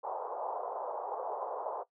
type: band-pass noise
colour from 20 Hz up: white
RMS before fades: -38 dBFS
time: 0.03-1.84 s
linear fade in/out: 20 ms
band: 440 to 1000 Hz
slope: 48 dB/octave
effects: noise-tail reverb RT60 0.1 s tail -17 dB re dry